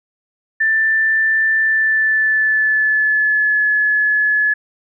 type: tone with pitch glide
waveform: sine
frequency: 1772 to 1707.7 Hz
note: A6 to G#6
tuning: +12 to +48 cents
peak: -12 dBFS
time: 0.6-4.54 s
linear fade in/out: 10 ms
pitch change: -64 cents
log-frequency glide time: 1.58-3.63 s
effects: none